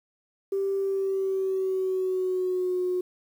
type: tone with pitch glide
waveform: sine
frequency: 391.5 to 363.2 Hz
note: G4 to F#4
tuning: -2 to -32 cents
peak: -23 dBFS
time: 0.52-3.01 s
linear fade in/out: 5 ms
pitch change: -130 cents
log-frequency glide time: 0.78-2.8 s
effects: tanh soft clip ceiling -19 dBFS + 9-bit